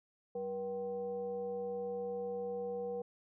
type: tone with frequency modulation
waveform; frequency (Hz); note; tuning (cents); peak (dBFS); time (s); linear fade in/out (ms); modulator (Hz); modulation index
sine; 481.4; B4; -44; -36; 0.35-3.02; 5; 288; 0.53
effects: none